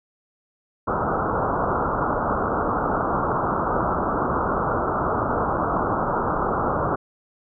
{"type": "low-pass noise", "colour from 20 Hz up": "white", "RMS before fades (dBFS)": -23, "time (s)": [0.87, 6.96], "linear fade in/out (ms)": 10, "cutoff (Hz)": 1400, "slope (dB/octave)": 96, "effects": []}